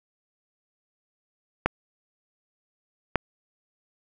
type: clicks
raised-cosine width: 0.5 ms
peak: -5 dBFS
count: 2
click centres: 1.66 / 3.157 s
effects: none